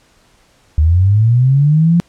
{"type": "linear sweep", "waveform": "sine", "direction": "up", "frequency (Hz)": [73.42, 174.61], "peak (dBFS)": -7, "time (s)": [0.78, 2], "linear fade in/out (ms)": 0, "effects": ["pink hiss -52 dBFS RMS until 2.08 s", "low-pass 9000 Hz 12 dB/octave"]}